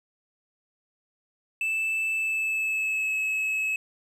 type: tone with pitch glide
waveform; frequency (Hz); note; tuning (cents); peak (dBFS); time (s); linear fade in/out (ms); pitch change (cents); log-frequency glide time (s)
triangle; 2637 to 2581; E7 to E7; 0 to -37; -23; 1.61-3.76; 2; -37; 2.13-3.16
effects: none